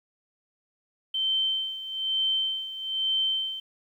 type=tone with tremolo; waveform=sine; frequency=3104 Hz; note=G7; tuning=18 cents flat; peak=-22 dBFS; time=1.14-3.6 s; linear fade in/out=5 ms; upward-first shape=sine; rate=1.1 Hz; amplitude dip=75%; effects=10-bit

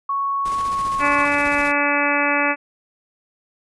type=tone with pitch glide; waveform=sine; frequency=1108.7 to 1096.6 Hz; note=C#6 to C#6; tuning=0 to -19 cents; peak=-19 dBFS; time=0.09-1.25 s; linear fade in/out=5 ms; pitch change=-19 cents; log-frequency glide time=0.65-0.91 s
type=noise with tremolo; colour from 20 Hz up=pink; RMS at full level=-34 dBFS; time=0.45-1.72 s; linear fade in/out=10 ms; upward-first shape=square; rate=15 Hz; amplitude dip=40%
type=harmonic tone; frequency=288.2 Hz; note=D4; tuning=33 cents flat; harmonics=1 / 2 / 3 / 4 / 5 / 6 / 7 / 8 / 9; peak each=-25 / -25 / -25 / -25 / -25 / -25 / -25 / -25 / -25 dBFS; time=0.99-2.56 s; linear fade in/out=50 ms
effects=resampled to 24000 Hz

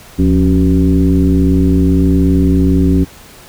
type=tone with frequency modulation; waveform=sine; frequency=177.4 Hz; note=F3; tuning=27 cents sharp; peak=-7 dBFS; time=0.18-3.05 s; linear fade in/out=20 ms; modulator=99.1 Hz; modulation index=1.5; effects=pink hiss -38 dBFS RMS until 3.48 s

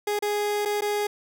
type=tone with dropouts; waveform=30% pulse; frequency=414.5 Hz; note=G#4; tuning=3 cents flat; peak=-21 dBFS; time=0.07-1.07 s; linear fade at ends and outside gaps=5 ms; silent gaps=0.191-0.223 / 0.652-0.656 / 0.809-0.819 s; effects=none

